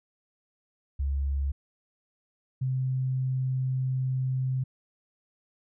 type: tone pair in turn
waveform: sine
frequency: 69.3 / 130.11 Hz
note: C#2 / C3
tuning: 0 / -9 cents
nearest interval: major seventh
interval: 1091 cents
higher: second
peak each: -25 dBFS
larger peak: neither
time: 0.99-1.52 / 2.61-4.64 s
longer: second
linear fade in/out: 10 ms
effects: none